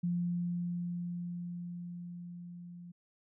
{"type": "tone with level ramp", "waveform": "sine", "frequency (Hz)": 174.61, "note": "F3", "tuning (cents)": 0, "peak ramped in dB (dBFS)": [-29, -46], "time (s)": [0.03, 2.92], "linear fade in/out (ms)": 10, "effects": []}